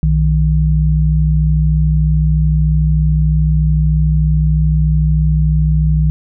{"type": "tone pair together", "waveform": "sine", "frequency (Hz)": [61.6, 155.22], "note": ["B1", "D#3"], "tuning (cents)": [-4, -4], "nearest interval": "octave + major third", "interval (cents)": 1600, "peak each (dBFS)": -12, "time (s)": [0.03, 6.1], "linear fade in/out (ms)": 0, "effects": []}